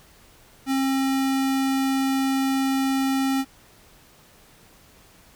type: tone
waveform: square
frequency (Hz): 268.3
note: C4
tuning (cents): +44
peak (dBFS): -21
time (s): 0.66-3.45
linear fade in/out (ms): 50
effects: pink hiss -53 dBFS RMS until 5.35 s